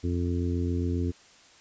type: harmonic tone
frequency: 87.4 Hz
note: F2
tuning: 2 cents sharp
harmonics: 1 / 2 / 3 / 4 / 5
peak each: -27 / -36 / -31 / -35 / -39 dBFS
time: 0.03-1.12 s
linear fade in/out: 20 ms
effects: white hiss -55 dBFS RMS until 1.6 s + resampled to 16000 Hz